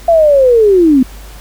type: linear sweep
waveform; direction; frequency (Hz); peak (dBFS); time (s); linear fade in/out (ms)
sine; down; 686 to 246.9; -4; 0.08-1.03; 5
effects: added 50 Hz sine -30 dBFS peak until 1.4 s + pink hiss -37 dBFS RMS until 1.4 s